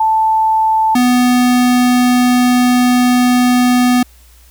sine / square tone pair in turn, 880 / 247.7 Hz, A5 / B3, 0 / +5 cents, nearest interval octave + minor seventh, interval 2195 cents, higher first, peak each -9 dBFS, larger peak neither, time 0-0.95 / 0.95-4.03 s, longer second, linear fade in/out 5 ms, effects added 60 Hz sine -42 dBFS peak until 4.5 s + white hiss -48 dBFS RMS until 4.5 s

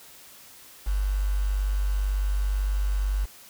sine tone with quantisation, 49 Hz, G1, in tune, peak -22 dBFS, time 0.86-3.26 s, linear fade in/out 20 ms, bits 7, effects white hiss -49 dBFS RMS until 3.49 s

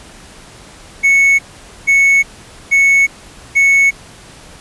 triangle tone bursts, 2209 Hz, C#7, 7 cents flat, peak -5 dBFS, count 4, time 1.03-3.91 s, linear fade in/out 20 ms, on 360 ms, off 480 ms, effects pink hiss -38 dBFS RMS until 4.6 s + resampled to 24000 Hz

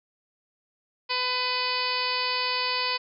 harmonic tone, 501 Hz, B4, 25 cents sharp, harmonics 1 / 2 / 3 / 4 / 5 / 6 / 7 / 8 / 9 / 10, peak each -37 / -30 / -40 / -35 / -32 / -35 / -40 / -36 / -31 / -35 dBFS, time 1.09-2.98 s, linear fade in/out 20 ms, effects none

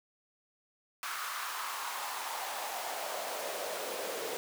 pink noise with high-pass filter sweep, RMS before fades -38 dBFS, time 1.03-4.37 s, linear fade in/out 0 ms, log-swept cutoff 1300 to 440 Hz, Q 3.2, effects none

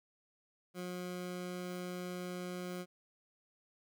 20% pulse tone, 179.8 Hz, F#3, 49 cents flat, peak -35 dBFS, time 0.74-2.86 s, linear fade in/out 50 ms, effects none

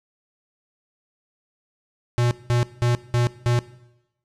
square tone bursts, 120.6 Hz, B2, 41 cents flat, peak -18 dBFS, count 5, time 2.18-3.59 s, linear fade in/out 0 ms, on 130 ms, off 190 ms, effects noise-tail reverb RT60 0.9 s tail -18 dB re dry + low-pass 8000 Hz 12 dB/octave

